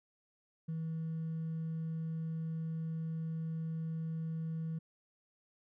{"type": "tone with hard clipping", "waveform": "triangle", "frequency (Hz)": 161.5, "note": "E3", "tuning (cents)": -35, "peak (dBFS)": -35, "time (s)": [0.68, 4.79], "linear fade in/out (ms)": 10, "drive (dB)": 2, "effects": []}